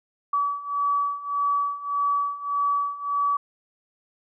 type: beating tone pair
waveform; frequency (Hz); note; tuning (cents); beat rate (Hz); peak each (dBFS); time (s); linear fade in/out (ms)
sine; 1143 / 1144.7; D6 / D6; -47 / -45; 1.7; -27 / -24; 0.33-3.37; 5
effects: none